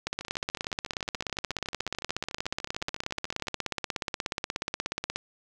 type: two click trains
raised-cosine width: 0.2 ms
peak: -21 / -12 dBFS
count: 47 / 86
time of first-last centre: 0.21-3.543 / 0.07-5.16 s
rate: 13.8 / 16.7 Hz
effects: none